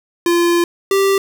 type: tone pair in turn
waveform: square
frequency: 344.3 / 391.6 Hz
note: F4 / G4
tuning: -25 / -2 cents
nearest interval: major second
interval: 223 cents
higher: second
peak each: -12 dBFS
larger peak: neither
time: 0.26-0.64 / 0.91-1.18 s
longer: first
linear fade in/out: 2 ms
effects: none